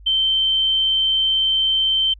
sine tone, 3109 Hz, G7, 15 cents flat, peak -15 dBFS, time 0.06-2.14 s, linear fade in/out 10 ms, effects added 50 Hz sine -40 dBFS peak until 2.19 s

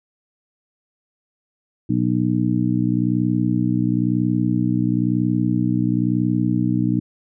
harmonic tone, 61 Hz, B1, 21 cents flat, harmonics 2 / 3 / 4 / 5, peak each -22 / -22 / -22 / -22 dBFS, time 1.89-7 s, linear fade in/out 10 ms, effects none

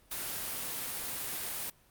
white noise, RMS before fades -37 dBFS, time 0.11-1.7 s, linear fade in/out 5 ms, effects pink hiss -64 dBFS RMS until 1.9 s + Opus 32 kbps

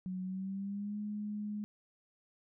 sine tone with pitch glide, 185 to 208.9 Hz, F#3 to G#3, 0 to +10 cents, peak -36 dBFS, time 0.06-1.64 s, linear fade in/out 0 ms, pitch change +210 cents, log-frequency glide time 0.23-0.98 s, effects none

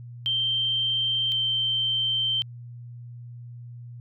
sine tone pair in turn, 3136 / 3120 Hz, G7 / G7, 0 / -9 cents, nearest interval unison, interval 9 cents, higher first, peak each -22 dBFS, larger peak neither, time 0.26-1.32 / 1.32-2.42 s, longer second, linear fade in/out 0 ms, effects added 120 Hz sine -38 dBFS peak until 4 s

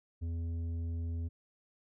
sine tone with tanh clipping, 83.7 Hz, E2, 27 cents sharp, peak -35 dBFS, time 0.21-1.29 s, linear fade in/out 20 ms, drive 8 dB, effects none

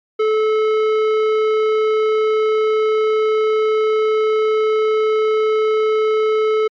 sine tone with tanh clipping, 433.7 Hz, A4, 25 cents flat, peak -15 dBFS, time 0.19-6.68 s, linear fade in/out 10 ms, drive 13 dB, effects MP3 96 kbps

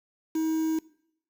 triangle tone with quantisation, 318.9 Hz, D#4, 43 cents sharp, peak -22 dBFS, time 0.35-0.79 s, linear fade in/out 5 ms, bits 7, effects noise-tail reverb RT60 0.7 s tail -21 dB re dry

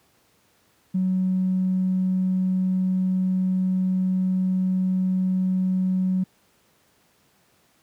triangle tone with tanh clipping, 186 Hz, F#3, 9 cents sharp, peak -19 dBFS, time 0.94-6.24 s, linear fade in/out 10 ms, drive 4 dB, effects pink hiss -62 dBFS RMS until 7.82 s + high-pass 100 Hz 12 dB/octave

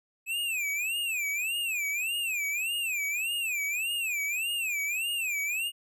square tone with vibrato, 2542 Hz, D#7, 36 cents sharp, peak -29 dBFS, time 0.26-5.72 s, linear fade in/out 50 ms, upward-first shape sine, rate 1.7 Hz, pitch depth 200 cents each way, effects none

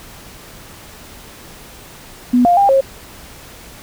sine tone with pitch steps, 246.2 / 702 / 799 / 540 Hz, B3 / F5 / G5 / C#5, -5 / +9 / +33 / -45 cents, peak -8 dBFS, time 2.33-2.81 s, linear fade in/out 10 ms, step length 120 ms, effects pink hiss -38 dBFS RMS until 3.82 s

